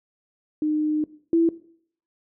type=tone pair in turn; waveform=sine; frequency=305.1 / 332.3 Hz; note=D#4 / E4; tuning=-34 / +14 cents; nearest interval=minor second; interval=148 cents; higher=second; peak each=-20 / -15 dBFS; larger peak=second; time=0.62-1.04 / 1.33-1.49 s; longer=first; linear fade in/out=2 ms; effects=noise-tail reverb RT60 0.6 s tail -19 dB re dry